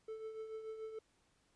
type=tone with tremolo; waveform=triangle; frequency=440 Hz; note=A4; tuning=in tune; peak=-39 dBFS; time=0.08-0.99 s; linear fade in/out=5 ms; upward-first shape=triangle; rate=6.9 Hz; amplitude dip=60%; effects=pink hiss -75 dBFS RMS until 1.55 s + resampled to 22050 Hz